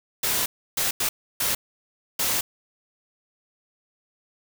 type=noise bursts at uneven times; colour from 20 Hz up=white; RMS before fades=-24 dBFS; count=5; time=0.23-0.46 / 0.77-0.91 / 1-1.09 / 1.4-1.55 / 2.19-2.41 s; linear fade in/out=5 ms; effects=none